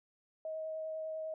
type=tone with vibrato; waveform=sine; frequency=633 Hz; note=D#5; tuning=30 cents sharp; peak=-37 dBFS; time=0.45-1.34 s; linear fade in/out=2 ms; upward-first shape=triangle; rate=10 Hz; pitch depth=11 cents each way; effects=none